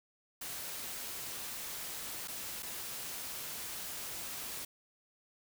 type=noise with dropouts; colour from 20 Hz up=white; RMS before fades=-42 dBFS; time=0.41-4.65 s; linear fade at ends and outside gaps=5 ms; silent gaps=2.276-2.281 / 2.625-2.629 s; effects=none